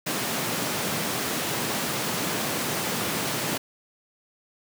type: high-pass noise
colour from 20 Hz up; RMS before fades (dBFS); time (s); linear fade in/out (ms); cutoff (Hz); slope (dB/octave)
pink; -28; 0.06-3.58; 10; 130; 24
effects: none